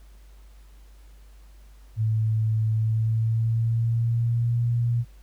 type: tone with pitch glide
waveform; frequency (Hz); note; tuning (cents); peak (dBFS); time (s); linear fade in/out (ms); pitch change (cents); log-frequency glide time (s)
sine; 110 to 118.58; A2 to A#2; 0 to +30; -20; 1.96-5.05; 50; +130; 2.72-4.6
effects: added 50 Hz sine -46 dBFS peak until 5.22 s + pink hiss -61 dBFS RMS until 5.22 s